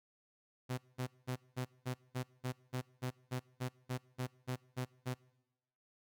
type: tone bursts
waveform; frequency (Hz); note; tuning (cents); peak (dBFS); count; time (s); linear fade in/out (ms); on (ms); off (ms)
sawtooth; 127.1; C3; -50; -32; 16; 0.69-5.146; 20; 91; 200
effects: noise-tail reverb RT60 1.0 s tail -24 dB re dry